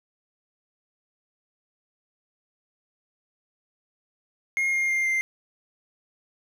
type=tone with pitch steps; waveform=triangle; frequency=2141 / 2125 / 2109 / 2093 Hz; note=C7 / C7 / C7 / C7; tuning=+39 / +26 / +13 / 0 cents; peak=-20 dBFS; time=4.57-5.21 s; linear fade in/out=0 ms; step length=160 ms; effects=none